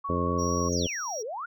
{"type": "tone with vibrato", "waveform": "sine", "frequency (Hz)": 1108.7, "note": "C#6", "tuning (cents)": 0, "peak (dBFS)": -30, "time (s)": [0.04, 0.69], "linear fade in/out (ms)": 10, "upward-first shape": "square", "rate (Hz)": 4.4, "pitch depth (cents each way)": 13}
{"type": "harmonic tone", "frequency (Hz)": 87.31, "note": "F2", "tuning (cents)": 0, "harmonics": [1, 2, 3, 4, 5, 6, 7], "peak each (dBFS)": [-31, -32, -32, -35, -33, -34, -39], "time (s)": [0.09, 0.87], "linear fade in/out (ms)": 5}
{"type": "tone", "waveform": "triangle", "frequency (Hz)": 5670, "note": "F8", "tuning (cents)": 25, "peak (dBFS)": -33, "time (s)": [0.38, 1.23], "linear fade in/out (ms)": 20}
{"type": "exponential two-way sweep", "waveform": "sine", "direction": "down then up", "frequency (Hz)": [6790, 415.3, 1501], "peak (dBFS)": -32, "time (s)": [0.72, 1.46], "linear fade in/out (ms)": 10, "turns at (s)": 1.23}
{"effects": []}